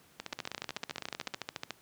two click trains, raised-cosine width 0.2 ms, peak -18 / -20 dBFS, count 20 / 19, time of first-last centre 0.33-1.707 / 0.2-1.339 s, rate 13.8 / 15.8 Hz, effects pink hiss -62 dBFS RMS until 1.81 s + high-pass 100 Hz 12 dB/octave

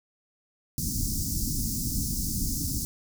pink band-stop noise, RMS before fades -29 dBFS, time 0.78-2.85 s, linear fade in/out 0 ms, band 290 to 5000 Hz, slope 48 dB/octave, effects none

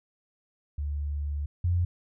sine tone pair in turn, 72.7 / 87.74 Hz, D2 / F2, -17 / +9 cents, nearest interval minor third, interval 326 cents, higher second, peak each -28 / -22 dBFS, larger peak second, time 0.78-1.46 / 1.64-1.85 s, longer first, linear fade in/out 5 ms, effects none

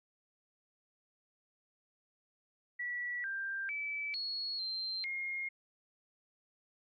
sine tone with pitch steps, 1946 / 1584 / 2307 / 4338 / 4141 / 2139 Hz, B6 / G6 / D7 / C#8 / C8 / C7, -26 / +18 / -31 / -38 / -19 / +38 cents, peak -35 dBFS, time 2.79-5.49 s, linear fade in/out 10 ms, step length 450 ms, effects MP3 32 kbps

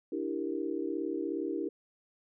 sine chord, E half-diminished seventh, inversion third, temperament equal with one note detuned, 292.8 / 329.6 / 392 / 466.2 Hz, D4 / E4 / G4 / Bb4, -5 / 0 / 0 / 0 cents, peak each -37 / -35 / -37 / -40 dBFS, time 0.12-1.69 s, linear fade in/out 5 ms, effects none

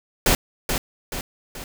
pink noise with echo, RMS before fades -17 dBFS, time 0.26-0.35 s, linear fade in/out 2 ms, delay 430 ms, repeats 3, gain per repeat -6 dB, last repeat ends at 1.64 s, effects none

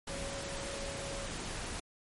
sine tone in noise, 554.4 Hz, C#5, in tune, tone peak -43 dBFS, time 0.09-1.27 s, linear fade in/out 5 ms, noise pink, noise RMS -40 dBFS, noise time 0.07-1.8 s, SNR -6 dB, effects MP3 48 kbps

